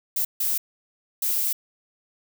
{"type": "noise bursts at uneven times", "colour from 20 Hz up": "violet", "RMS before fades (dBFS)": -24, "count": 3, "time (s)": [[0.16, 0.25], [0.4, 0.58], [1.22, 1.53]], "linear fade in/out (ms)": 5, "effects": []}